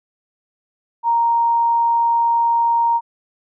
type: tone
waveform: sine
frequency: 932.3 Hz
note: A#5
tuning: in tune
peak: -13 dBFS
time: 1.03-3.01 s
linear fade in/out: 50 ms
effects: none